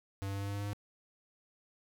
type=tone with pitch steps; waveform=square; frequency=98 / 98.62 / 99.25 / 99.89 / 100.52 / 101.16 / 101.81 / 102.46 Hz; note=G2 / G2 / G2 / G2 / G2 / G#2 / G#2 / G#2; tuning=0 / +11 / +22 / +33 / +44 / -45 / -34 / -23 cents; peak=-36 dBFS; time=0.22-0.732 s; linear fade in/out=0 ms; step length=64 ms; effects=none